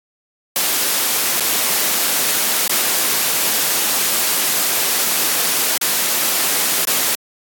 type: noise with dropouts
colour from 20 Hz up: white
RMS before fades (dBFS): -17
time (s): 0.56-7.15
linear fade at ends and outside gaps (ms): 0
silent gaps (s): 1.398-1.406 / 2.678-2.695 / 5.777-5.814 / 6.851-6.873
effects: high-pass 200 Hz 12 dB/octave + AAC 64 kbps